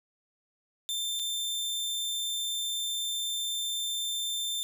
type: tone with dropouts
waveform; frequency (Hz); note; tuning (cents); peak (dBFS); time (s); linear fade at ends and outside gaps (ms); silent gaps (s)
sawtooth; 3572; A7; +25; -27; 0.89-4.63; 0; 1.192-1.196
effects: none